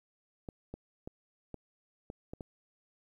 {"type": "clicks", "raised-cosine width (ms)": 2, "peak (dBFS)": -28, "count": 7, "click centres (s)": [0.488, 0.74, 1.075, 1.543, 2.101, 2.335, 2.408], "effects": ["11-bit"]}